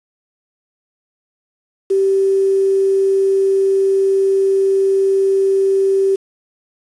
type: tone with quantisation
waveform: sine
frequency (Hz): 388.5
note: G4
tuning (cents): -16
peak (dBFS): -11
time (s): 1.9-6.16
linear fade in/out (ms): 10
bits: 6
effects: resampled to 24000 Hz